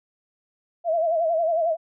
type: tone with vibrato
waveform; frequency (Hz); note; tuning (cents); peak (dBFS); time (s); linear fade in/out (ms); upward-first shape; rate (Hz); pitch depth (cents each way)
sine; 659.3; E5; 0; -19; 0.84-1.77; 50; sine; 11; 85
effects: none